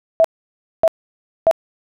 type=tone bursts; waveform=sine; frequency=654 Hz; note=E5; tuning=14 cents flat; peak=-8 dBFS; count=3; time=0.2-1.512 s; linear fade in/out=0 ms; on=44 ms; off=590 ms; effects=none